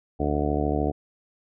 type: harmonic tone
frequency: 73.42 Hz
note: D2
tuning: in tune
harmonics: 1 / 2 / 3 / 4 / 5 / 6 / 7 / 8 / 9 / 10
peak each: -28 / -31 / -33 / -28 / -33 / -30 / -36 / -36 / -33 / -32 dBFS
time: 0.19-0.92 s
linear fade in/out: 20 ms
effects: none